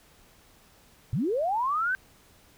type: linear sweep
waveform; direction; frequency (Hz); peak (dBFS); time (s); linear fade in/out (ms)
sine; up; 100 to 1568; -24; 1.13-1.95; 0
effects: pink hiss -58 dBFS RMS until 2.57 s